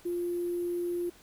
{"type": "tone with sample-and-hold", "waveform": "sine", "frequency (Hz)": 349.2, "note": "F4", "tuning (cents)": 0, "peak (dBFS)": -29, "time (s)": [0.05, 1.1], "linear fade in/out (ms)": 10, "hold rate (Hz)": 11025, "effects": ["pink hiss -57 dBFS RMS until 1.22 s"]}